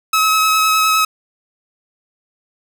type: tone with vibrato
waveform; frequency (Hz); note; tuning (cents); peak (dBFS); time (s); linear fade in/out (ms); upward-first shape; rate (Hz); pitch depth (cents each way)
sawtooth; 1284; E6; -46; -8; 0.13-1.05; 5; sine; 9.8; 13
effects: none